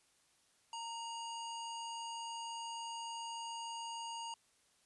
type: harmonic tone with a mistuned harmonic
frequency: 950 Hz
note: A#5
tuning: 33 cents sharp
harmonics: 1 / 3 / 5 / 7 / 9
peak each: -43 / -48 / -54 / -53 / -57 dBFS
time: 0.73-4.34 s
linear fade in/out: 2 ms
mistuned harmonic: 1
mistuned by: -49 cents
effects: white hiss -72 dBFS RMS until 4.85 s + resampled to 24000 Hz